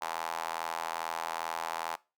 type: tone with high-pass filter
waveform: square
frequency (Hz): 41.2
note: E1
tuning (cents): 0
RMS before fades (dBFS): -36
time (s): 0.01-1.96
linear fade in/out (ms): 10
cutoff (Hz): 880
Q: 3.3
effects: noise-tail reverb RT60 0.3 s tail -22 dB re dry